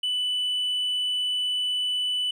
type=tone with tanh clipping; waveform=triangle; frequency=2984 Hz; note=F#7; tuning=14 cents sharp; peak=-24 dBFS; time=0.03-2.31 s; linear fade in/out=5 ms; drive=6 dB; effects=none